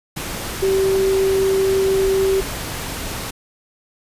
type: tone in noise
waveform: sine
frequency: 385.7 Hz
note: G4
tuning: 28 cents flat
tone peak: -14 dBFS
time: 0.62-2.41 s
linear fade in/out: 10 ms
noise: pink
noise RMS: -27 dBFS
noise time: 0.16-3.31 s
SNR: +10 dB
effects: resampled to 32000 Hz